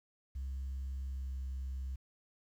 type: tone with pitch glide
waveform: sine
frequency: 66.6 to 65.72 Hz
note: C2 to C2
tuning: +31 to +8 cents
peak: -35 dBFS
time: 0.35-1.96 s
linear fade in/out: 10 ms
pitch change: -23 cents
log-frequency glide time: 1.03-1.36 s
effects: tanh soft clip ceiling -35 dBFS + 11-bit